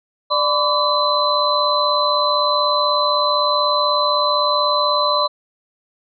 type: tone cluster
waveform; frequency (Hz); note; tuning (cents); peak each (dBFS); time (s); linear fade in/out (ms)
sine; 593 / 1009 / 1150 / 4032; D5 / B5 / D6 / B7; +17 / +37 / -37 / +35; -20; 0.3-5.28; 20
effects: none